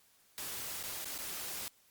white noise with dropouts, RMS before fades -41 dBFS, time 0.38-1.68 s, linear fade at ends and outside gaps 0 ms, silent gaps 0.829-0.837 / 1.045-1.056 / 1.179-1.187 s, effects white hiss -67 dBFS RMS until 1.9 s + Opus 48 kbps

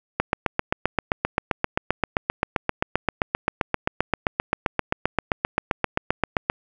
click train, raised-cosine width 0.5 ms, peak -4 dBFS, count 49, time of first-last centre 0.2-6.499 s, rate 7.62 Hz, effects none

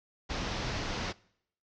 pink low-pass noise, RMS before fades -35 dBFS, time 0.29-1.13 s, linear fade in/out 20 ms, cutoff 6000 Hz, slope 48 dB/octave, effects noise-tail reverb RT60 0.7 s tail -23 dB re dry

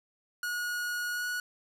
45% pulse tone with pitch glide, 1449 to 1463.3 Hz, F#6 to F#6, -37 to -20 cents, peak -31 dBFS, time 0.43-1.4 s, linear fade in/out 2 ms, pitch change +17 cents, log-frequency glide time 1.12-1.27 s, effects none

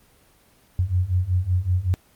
sine beating tone pair, 88 / 93.3 Hz, F2 / F#2, +14 / +15 cents, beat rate 5.3 Hz, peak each -23 / -21 dBFS, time 0.79-1.94 s, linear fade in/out 0 ms, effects pink hiss -57 dBFS RMS until 2.15 s + Opus 24 kbps

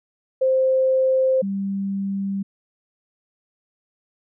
sine tone pair in turn, 523.3 / 196.49 Hz, C5 / G3, 0 / +4 cents, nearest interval octave + perfect fourth, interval 1696 cents, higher first, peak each -15 / -22 dBFS, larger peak first, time 0.41-1.42 / 1.42-2.43 s, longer neither, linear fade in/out 10 ms, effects none

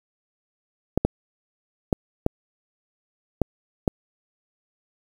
clicks, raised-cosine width 2 ms, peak -5 dBFS, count 6, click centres 0.976 / 1.05 / 1.928 / 2.264 / 3.417 / 3.878 s, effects 7-bit

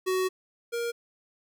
square tone pair in turn, 373.1 / 470.1 Hz, F#4 / A#4, +14 / +15 cents, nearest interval major third, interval 401 cents, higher second, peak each -25 / -29 dBFS, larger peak first, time 0.06-0.29 / 0.72-0.92 s, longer first, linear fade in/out 20 ms, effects none

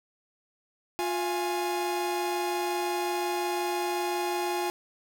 45% pulse tone cluster, 353.8 / 682 / 830 Hz, F4 / F5 / G#5, +23 / -41 / -1 cents, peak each -30 / -39 / -31 dBFS, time 0.99-4.7 s, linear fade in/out 0 ms, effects none

